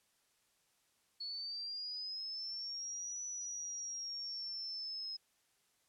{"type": "linear two-way sweep", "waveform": "sine", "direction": "up then down", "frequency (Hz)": [4385, 5930, 5120], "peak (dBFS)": -40, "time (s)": [1.2, 5.17], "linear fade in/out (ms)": 10, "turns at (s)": 3.24, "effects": ["white hiss -75 dBFS RMS until 5.88 s", "low-pass 11000 Hz 12 dB/octave"]}